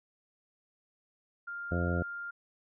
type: tone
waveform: sine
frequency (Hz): 1400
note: F6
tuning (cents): +4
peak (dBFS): -37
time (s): 1.47-2.31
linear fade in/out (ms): 10
type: harmonic tone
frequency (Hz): 87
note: F2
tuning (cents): -6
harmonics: 1 / 2 / 3 / 4 / 5 / 6 / 7 / 8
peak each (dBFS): -31 / -34 / -39 / -39 / -42 / -39 / -42 / -43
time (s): 1.71-2.03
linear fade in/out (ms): 10
effects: none